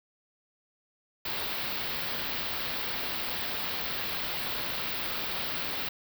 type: band-stop noise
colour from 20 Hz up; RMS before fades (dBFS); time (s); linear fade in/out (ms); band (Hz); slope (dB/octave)
white; -33; 1.25-5.89; 5; 4800 to 16000; 48
effects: none